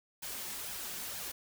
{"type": "noise with flanger", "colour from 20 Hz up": "white", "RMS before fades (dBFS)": -41, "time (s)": [0.22, 1.32], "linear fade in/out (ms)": 10, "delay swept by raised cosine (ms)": [1.2, 5.5], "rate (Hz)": 2.1, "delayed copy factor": 0.6, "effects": []}